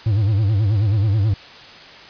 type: tone with vibrato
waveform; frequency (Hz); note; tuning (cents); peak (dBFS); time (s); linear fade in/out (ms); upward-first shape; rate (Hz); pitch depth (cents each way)
triangle; 104; G#2; +3; -12; 0.06-1.34; 5; sine; 9.3; 140
effects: white hiss -40 dBFS RMS until 2.09 s + resampled to 11025 Hz